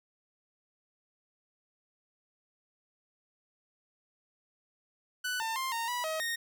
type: tone with pitch steps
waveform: sawtooth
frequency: 1491 / 898 / 1053 / 922 / 978 / 634 / 1854 Hz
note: F#6 / A5 / C6 / A#5 / B5 / D#5 / A#6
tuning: +13 / +35 / +11 / -19 / -17 / +32 / -10 cents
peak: -28 dBFS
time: 5.24-6.36 s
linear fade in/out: 10 ms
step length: 160 ms
effects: none